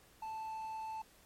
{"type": "tone with quantisation", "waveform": "triangle", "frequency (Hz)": 880, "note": "A5", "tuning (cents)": 0, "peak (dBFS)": -38, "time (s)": [0.22, 1.02], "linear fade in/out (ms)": 5, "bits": 11, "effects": ["pink hiss -64 dBFS RMS until 1.25 s", "MP3 64 kbps"]}